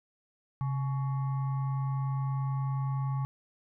sine tone with frequency modulation, 134.5 Hz, C3, 48 cents sharp, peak -28 dBFS, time 0.61-3.25 s, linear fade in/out 0 ms, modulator 983 Hz, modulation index 0.35, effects none

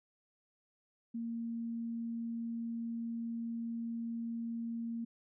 sine tone, 231.2 Hz, A#3, 14 cents flat, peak -36 dBFS, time 1.14-5.05 s, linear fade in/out 10 ms, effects none

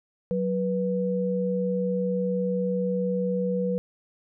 sine tone pair together, 185 / 489.3 Hz, F#3 / B4, 0 / -16 cents, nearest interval octave + perfect fourth, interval 1684 cents, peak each -26 dBFS, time 0.31-3.78 s, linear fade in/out 0 ms, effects none

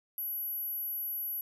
sine tone, 11720 Hz, F#9, 18 cents flat, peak -33 dBFS, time 0.18-1.41 s, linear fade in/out 2 ms, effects none

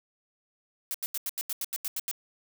blue noise bursts, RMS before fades -32 dBFS, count 11, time 0.91-2.113 s, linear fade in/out 0 ms, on 33 ms, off 84 ms, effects none

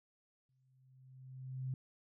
sine tone with exponential growth, 130.3 Hz, C3, 7 cents flat, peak -35 dBFS, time 0.49-1.74 s, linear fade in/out 2 ms, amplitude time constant 270 ms, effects none

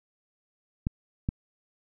clicks, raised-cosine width 5 ms, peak -14 dBFS, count 2, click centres 0.869 / 1.289 s, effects none

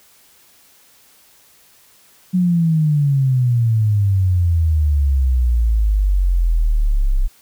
sine exponential sweep, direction down, 185 to 31.55 Hz, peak -12 dBFS, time 2.33-7.28 s, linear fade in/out 20 ms, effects white hiss -51 dBFS RMS until 7.41 s

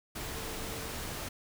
sine tone in noise, 450 Hz, A4, 39 cents sharp, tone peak -47 dBFS, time 0.28-0.93 s, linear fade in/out 10 ms, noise pink, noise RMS -39 dBFS, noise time 0.15-1.29 s, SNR -11 dB, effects none

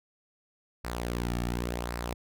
sawtooth tone with flanger, 59.5 Hz, A#1, 36 cents sharp, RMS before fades -33 dBFS, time 0.84-2.14 s, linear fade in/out 10 ms, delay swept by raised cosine 0.3 to 2 ms, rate 0.9 Hz, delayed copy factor -0.55, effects none

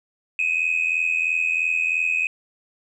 sine tone pair together, 2489 / 2572 Hz, D#7 / E7, 0 / -43 cents, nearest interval minor second, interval 57 cents, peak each -21 dBFS, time 0.39-2.27 s, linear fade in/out 2 ms, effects tanh soft clip ceiling -14 dBFS

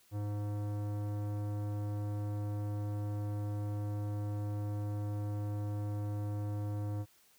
sine tone with tanh clipping, 103.4 Hz, G#2, 7 cents flat, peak -36 dBFS, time 0.11-7.06 s, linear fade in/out 50 ms, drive 17 dB, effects white hiss -66 dBFS RMS until 7.38 s

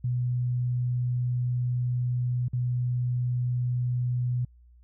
sine tone with dropouts, 123.5 Hz, B2, in tune, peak -24 dBFS, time 0.04-4.45 s, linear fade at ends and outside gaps 5 ms, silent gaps 2.483-2.532 s, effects added 60 Hz sine -52 dBFS peak until 4.83 s

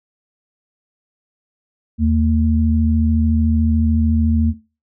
sine tone pair together, 80.08 / 226.5 Hz, E2 / A#3, -50 / -50 cents, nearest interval octave + tritone, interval 1800 cents, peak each -15 dBFS, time 1.98-4.54 s, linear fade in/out 50 ms, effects noise-tail reverb RT60 0.3 s tail -17 dB re dry

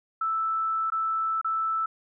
sine tone with dropouts, 1318.5 Hz, E6, in tune, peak -24 dBFS, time 0.21-1.86 s, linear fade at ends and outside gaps 5 ms, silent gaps 0.902-0.92 / 1.414-1.445 s, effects none

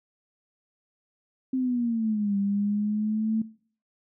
sine exponential two-way sweep, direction down then up, 263.3 to 198.2 to 222.6 Hz, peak -23 dBFS, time 1.53-3.42 s, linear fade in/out 5 ms, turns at 2.37 s, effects noise-tail reverb RT60 0.5 s tail -20 dB re dry

